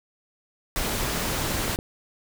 pink noise, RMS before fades -27 dBFS, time 0.76-1.76 s, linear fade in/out 0 ms
clicks, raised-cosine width 2 ms, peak -16 dBFS, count 3, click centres 1.507 / 1.682 / 1.789 s
effects none

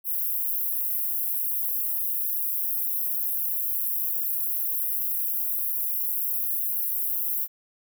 pink high-pass noise, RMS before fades -27 dBFS, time 0.04-7.48 s, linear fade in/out 50 ms, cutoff 12000 Hz, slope 48 dB/octave, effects none

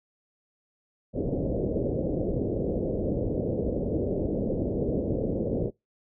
white low-pass noise, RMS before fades -28 dBFS, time 1.13-5.71 s, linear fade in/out 50 ms, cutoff 550 Hz, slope 48 dB/octave, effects noise-tail reverb RT60 0.2 s tail -24 dB re dry

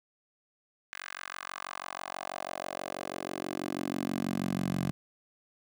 10% pulse tone with high-pass filter sweep, 46.17 Hz, F#1, 3 cents flat, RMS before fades -36 dBFS, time 0.93-4.91 s, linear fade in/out 0 ms, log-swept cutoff 1700 to 150 Hz, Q 2.2, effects none

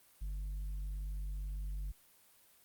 sine tone with tanh clipping, 49 Hz, G1, in tune, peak -38 dBFS, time 0.21-1.92 s, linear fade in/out 10 ms, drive 4 dB, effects white hiss -65 dBFS RMS until 2.64 s + Opus 32 kbps

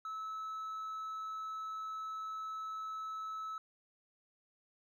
sine tone with hard clipping, 1301 Hz, E6, 23 cents flat, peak -40 dBFS, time 0.05-3.58 s, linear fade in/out 2 ms, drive 2 dB, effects none

